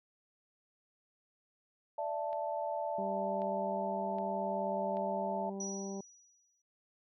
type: chord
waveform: sine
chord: D suspended second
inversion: none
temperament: equal with one note detuned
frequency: 587.3 / 666.5 / 880 Hz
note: D5 / E5 / A5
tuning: 0 / +19 / 0 cents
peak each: -38 dBFS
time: 1.98-5.5 s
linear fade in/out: 5 ms
type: clicks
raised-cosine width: 0.3 ms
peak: -39 dBFS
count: 4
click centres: 2.33 / 3.419 / 4.185 / 4.97 s
type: harmonic tone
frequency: 196 Hz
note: G3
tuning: in tune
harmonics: 1 / 2 / 3 / 4 / 5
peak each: -40 / -43 / -49 / -51 / -57 dBFS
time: 2.98-6.01 s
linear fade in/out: 5 ms
type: tone with exponential decay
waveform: sine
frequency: 5840 Hz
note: F#8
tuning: 24 cents flat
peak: -37 dBFS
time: 5.6-6.62 s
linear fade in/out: 5 ms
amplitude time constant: 220 ms
effects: none